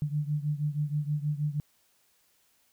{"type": "beating tone pair", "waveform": "sine", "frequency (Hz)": [146.83, 153.13], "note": ["D3", "D#3"], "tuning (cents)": [0, -27], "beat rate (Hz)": 6.3, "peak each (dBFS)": [-29, -32], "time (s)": [0.02, 1.6], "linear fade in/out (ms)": 0, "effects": ["white hiss -68 dBFS RMS until 2.72 s"]}